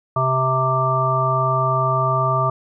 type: harmonic tone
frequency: 130.6 Hz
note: C3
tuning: 3 cents flat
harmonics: 1 / 3 / 5 / 7 / 9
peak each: -21 / -29 / -23 / -26 / -19 dBFS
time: 0.16-2.5 s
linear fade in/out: 5 ms
effects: none